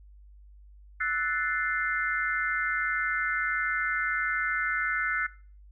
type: chord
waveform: sine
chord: F# half-diminished seventh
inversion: third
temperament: equal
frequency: 1318.5 / 1480 / 1760 / 2093 Hz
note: E6 / F#6 / A6 / C7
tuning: 0 / 0 / 0 / 0 cents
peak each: -34 / -30 / -32 / -31 dBFS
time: 1-5.27 s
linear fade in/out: 10 ms
effects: noise-tail reverb RT60 0.4 s tail -20 dB re dry + added 50 Hz sine -49 dBFS peak until 5.71 s